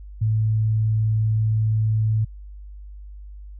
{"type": "tone", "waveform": "sine", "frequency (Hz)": 109.3, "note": "A2", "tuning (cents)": -11, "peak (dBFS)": -17, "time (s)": [0.21, 2.25], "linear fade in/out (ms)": 10, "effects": ["added 50 Hz sine -36 dBFS peak until 3.59 s"]}